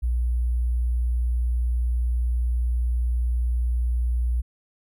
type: tone with sample-and-hold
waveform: sine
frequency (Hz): 60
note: B1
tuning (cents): -49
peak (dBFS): -20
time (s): 0.02-4.42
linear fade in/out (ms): 20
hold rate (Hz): 11025
effects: none